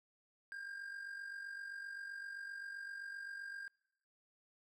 triangle tone with amplitude modulation, 1603 Hz, G6, 38 cents sharp, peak -40 dBFS, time 0.52-3.68 s, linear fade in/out 0 ms, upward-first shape sine, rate 47.7 Hz, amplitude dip 55%, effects noise-tail reverb RT60 1.0 s tail -26 dB re dry

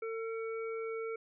harmonic tone, 450.2 Hz, A4, 40 cents sharp, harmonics 1 / 3 / 5, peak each -36 / -46 / -48 dBFS, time 0.02-1.16 s, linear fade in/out 5 ms, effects none

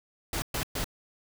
pink noise bursts, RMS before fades -31 dBFS, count 3, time 0.33-0.843 s, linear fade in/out 2 ms, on 91 ms, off 120 ms, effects none

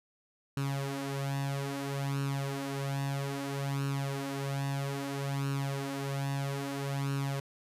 sawtooth tone with flanger, 138.59 Hz, C#3, in tune, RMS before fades -34 dBFS, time 0.57-7.4 s, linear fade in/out 2 ms, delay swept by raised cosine 0.72 to 6.12 ms, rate 0.61 Hz, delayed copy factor +0.7, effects resampled to 32000 Hz

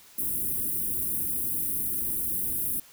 white band-stop noise, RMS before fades -29 dBFS, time 0.18-2.8 s, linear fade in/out 5 ms, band 370 to 9600 Hz, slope 48 dB/octave, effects white hiss -53 dBFS RMS until 2.92 s

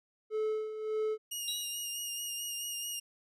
triangle tone with tremolo, 433.1 Hz, A4, 27 cents flat, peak -27 dBFS, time 0.3-1.18 s, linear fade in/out 50 ms, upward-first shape sine, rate 1.7 Hz, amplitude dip 65%
15% pulse tone with vibrato, 2847 Hz, F7, 33 cents sharp, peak -29 dBFS, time 1.31-3 s, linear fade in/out 10 ms, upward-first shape sine, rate 4.6 Hz, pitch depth 28 cents each way
sine tone with exponential decay, 3868 Hz, B7, 37 cents flat, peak -32 dBFS, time 1.48-1.94 s, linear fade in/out 1 ms, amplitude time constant 100 ms
effects none

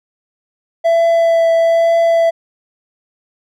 triangle tone with vibrato, 666 Hz, E5, 18 cents sharp, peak -7 dBFS, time 0.84-2.31 s, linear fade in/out 20 ms, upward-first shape triangle, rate 1.1 Hz, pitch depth 12 cents each way, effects none

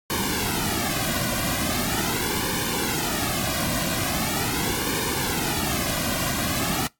pink noise with flanger, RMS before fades -25 dBFS, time 0.1-6.87 s, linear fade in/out 0 ms, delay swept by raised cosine 1.5 to 2.32 ms, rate 0.41 Hz, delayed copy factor -0.85, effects noise-tail reverb RT60 0.2 s tail -24 dB re dry + AAC 64 kbps

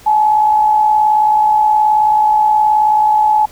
sine tone with amplitude modulation, 854 Hz, G#5, 48 cents sharp, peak -6 dBFS, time 0.06-3.46 s, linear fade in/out 10 ms, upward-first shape sine, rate 58.8 Hz, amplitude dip 45%, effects pink hiss -41 dBFS RMS until 3.51 s

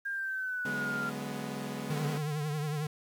sine exponential sweep, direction down, 1613 to 1382 Hz, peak -32 dBFS, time 0.05-1.1 s, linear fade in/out 10 ms
sawtooth chord, G# half-diminished seventh, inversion second, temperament equal with one note detuned, 143.31 / 185 / 207.7 / 246.9 Hz, D3 / F#3 / G#3 / B3, -42 / 0 / 0 / 0 cents, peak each -38 / -41 / -36 / -36 dBFS, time 0.65-2.18 s, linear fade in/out 5 ms
square tone with vibrato, 150 Hz, D3, 37 cents sharp, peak -32 dBFS, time 1.9-2.87 s, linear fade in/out 5 ms, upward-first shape triangle, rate 11 Hz, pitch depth 80 cents each way
effects 10-bit

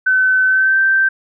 sine tone with pitch glide, 1520 to 1561.8 Hz, F#6 to G6, +46 to -7 cents, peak -10 dBFS, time 0.06-1.09 s, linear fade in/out 10 ms, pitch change +47 cents, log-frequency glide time 0.46-0.79 s, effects none

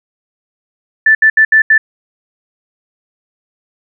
sine tone bursts at uneven times, 1760 Hz, A6, in tune, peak -4 dBFS, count 5, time 1.06-1.15 / 1.22-1.3 / 1.37-1.45 / 1.52-1.62 / 1.7-1.78 s, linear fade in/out 5 ms, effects none

